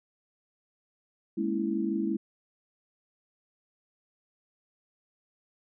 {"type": "chord", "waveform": "sine", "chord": "A# half-diminished seventh", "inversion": "third", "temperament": "equal", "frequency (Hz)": [207.7, 233.1, 277.2, 329.6], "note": ["G#3", "A#3", "C#4", "E4"], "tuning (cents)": [0, 0, 0, 0], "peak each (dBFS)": [-31, -35, -35, -30], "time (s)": [1.37, 2.17], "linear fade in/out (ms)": 10, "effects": []}